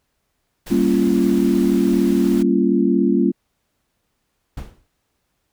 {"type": "noise", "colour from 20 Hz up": "pink", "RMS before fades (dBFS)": -35, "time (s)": [0.66, 2.43], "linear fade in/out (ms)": 10}
{"type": "chord", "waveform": "sine", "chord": "G half-diminished seventh", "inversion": "none", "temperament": "equal with one note detuned", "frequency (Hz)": [196, 233.1, 277.2, 344], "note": ["G3", "Bb3", "Db4", "F4"], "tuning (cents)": [0, 0, 0, -26], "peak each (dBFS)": -19, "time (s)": [0.7, 3.32], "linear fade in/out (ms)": 20}
{"type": "noise with exponential decay", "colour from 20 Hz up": "brown", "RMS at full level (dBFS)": -26, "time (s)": [4.57, 4.87], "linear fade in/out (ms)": 5, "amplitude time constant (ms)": 64}
{"effects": ["pink hiss -71 dBFS RMS until 5.52 s"]}